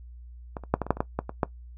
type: clicks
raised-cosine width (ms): 1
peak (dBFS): -19 / -27 / -6 / -13 / -21 / -6 / -22 / -10 / -12 / -19 / -8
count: 11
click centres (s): 0.568 / 0.637 / 0.74 / 0.817 / 0.866 / 0.906 / 0.97 / 1.005 / 1.19 / 1.294 / 1.432
effects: noise-tail reverb RT60 0.1 s tail -18 dB re dry + added 60 Hz sine -42 dBFS peak until 1.77 s